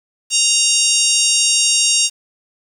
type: harmonic tone with a mistuned harmonic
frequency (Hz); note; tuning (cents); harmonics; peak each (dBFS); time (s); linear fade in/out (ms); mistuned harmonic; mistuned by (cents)
932.3; A#5; 0; 3 / 4 / 5 / 6 / 7 / 8 / 9 / 10; -19 / -22 / -23 / -18 / -20 / -20 / -22 / -23; 0.3-2.1; 50; 9; +58
effects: 7-bit